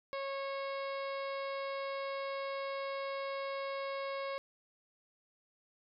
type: harmonic tone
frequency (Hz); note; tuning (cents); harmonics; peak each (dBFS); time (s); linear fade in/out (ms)
548; C#5; -20; 1 / 2 / 3 / 4 / 5 / 6 / 7 / 8 / 9; -38 / -42 / -51 / -47 / -55 / -57 / -55 / -57 / -58; 0.13-4.38; 0
effects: none